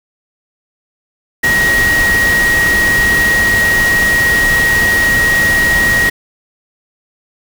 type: tone in noise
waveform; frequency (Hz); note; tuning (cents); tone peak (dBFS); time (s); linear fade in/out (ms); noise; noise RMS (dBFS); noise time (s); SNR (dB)
sine; 1892; A#6; +25; -9; 1.43-6.1; 10; pink; -18; 1.43-6.1; +6
effects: none